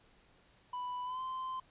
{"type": "tone with pitch glide", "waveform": "triangle", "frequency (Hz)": [991, 1036.7], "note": ["B5", "C6"], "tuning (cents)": [6, -16], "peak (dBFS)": -35, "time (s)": [0.73, 1.6], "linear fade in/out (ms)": 5, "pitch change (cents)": 78, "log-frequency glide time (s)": [1.04, 1.21], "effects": ["pink hiss -66 dBFS RMS until 1.7 s", "resampled to 8000 Hz"]}